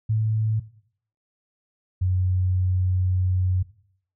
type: tone pair in turn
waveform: sine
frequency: 109.4 / 91.99 Hz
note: A2 / F#2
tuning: -9 / -10 cents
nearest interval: minor third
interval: 301 cents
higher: first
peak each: -19 dBFS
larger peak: neither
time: 0.09-0.6 / 2.01-3.63 s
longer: second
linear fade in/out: 10 ms
effects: noise-tail reverb RT60 0.6 s tail -17 dB re dry